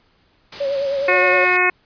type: noise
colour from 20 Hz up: white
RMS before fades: -32 dBFS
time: 0.52-1.57 s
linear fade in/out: 5 ms
type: tone with vibrato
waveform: sine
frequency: 554.4 Hz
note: C#5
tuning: in tune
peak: -18 dBFS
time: 0.6-1.45 s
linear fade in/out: 10 ms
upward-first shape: sine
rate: 9.6 Hz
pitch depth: 44 cents each way
type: harmonic tone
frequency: 362.5 Hz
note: F#4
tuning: 35 cents flat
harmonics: 1 / 2 / 3 / 4 / 5 / 6 / 7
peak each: -22 / -24 / -22 / -23 / -20 / -19 / -20 dBFS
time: 1.08-1.7 s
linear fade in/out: 5 ms
effects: pink hiss -59 dBFS RMS until 1.85 s + resampled to 11025 Hz